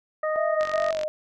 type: harmonic tone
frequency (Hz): 620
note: D#5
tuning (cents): -6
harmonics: 1 / 2 / 3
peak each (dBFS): -24 / -30 / -34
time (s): 0.23-0.91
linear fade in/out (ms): 5
type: tone with vibrato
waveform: sine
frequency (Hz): 639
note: D#5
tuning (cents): +46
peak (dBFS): -25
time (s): 0.36-1.08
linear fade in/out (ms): 0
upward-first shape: sine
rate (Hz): 2.6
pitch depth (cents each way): 74
type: click train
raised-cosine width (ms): 0.2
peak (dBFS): -17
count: 21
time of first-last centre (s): 0.61-1.034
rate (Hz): 47.2
effects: none